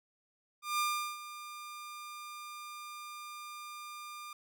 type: tone with ADSR envelope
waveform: sawtooth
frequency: 1200 Hz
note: D6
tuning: 37 cents sharp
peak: -25 dBFS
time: 0.62-4.33 s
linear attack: 170 ms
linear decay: 380 ms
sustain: -15 dB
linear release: 3 ms
effects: none